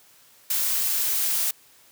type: noise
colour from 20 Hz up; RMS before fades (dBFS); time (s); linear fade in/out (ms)
blue; -24; 0.5-1.51; 5
effects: white hiss -55 dBFS RMS until 1.91 s + high-pass 80 Hz 12 dB/octave